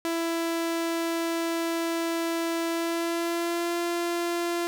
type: tone with pitch glide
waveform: sawtooth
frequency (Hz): 332.9 to 343.8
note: E4 to F4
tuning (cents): +17 to -27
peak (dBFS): -22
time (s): 0.05-4.67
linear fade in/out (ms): 0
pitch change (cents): +56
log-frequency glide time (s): 2.69-3.78
effects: none